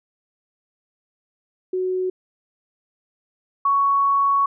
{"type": "tone pair in turn", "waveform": "sine", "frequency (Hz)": [370, 1114.5], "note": ["F#4", "C#6"], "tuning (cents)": [0, 9], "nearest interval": "octave + perfect fifth", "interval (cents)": 1909, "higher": "second", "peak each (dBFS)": [-20, -15], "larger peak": "second", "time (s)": [[1.73, 2.1], [3.65, 4.46]], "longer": "second", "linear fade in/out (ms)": 5, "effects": []}